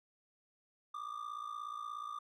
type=ring-modulated tone; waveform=triangle; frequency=1193 Hz; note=D6; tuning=27 cents sharp; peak=-36 dBFS; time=0.94-2.19 s; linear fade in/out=5 ms; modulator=28.4 Hz; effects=none